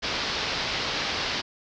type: low-pass noise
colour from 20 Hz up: white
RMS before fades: -29 dBFS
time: 0.02-1.42 s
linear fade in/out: 20 ms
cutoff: 5200 Hz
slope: 48 dB/octave
effects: none